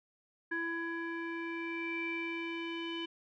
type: tone with low-pass filter sweep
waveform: square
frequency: 333.9 Hz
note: E4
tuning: 22 cents sharp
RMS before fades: -38 dBFS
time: 0.51-3.06 s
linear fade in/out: 10 ms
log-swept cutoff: 1700 to 2900 Hz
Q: 9.1
effects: none